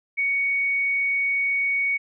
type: tone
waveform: sine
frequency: 2233 Hz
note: C#7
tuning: 12 cents sharp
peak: -20 dBFS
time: 0.17-1.98 s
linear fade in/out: 20 ms
effects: none